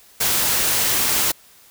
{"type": "noise", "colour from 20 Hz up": "white", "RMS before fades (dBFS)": -19, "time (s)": [0.2, 1.32], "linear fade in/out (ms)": 10, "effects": ["white hiss -50 dBFS RMS until 1.7 s"]}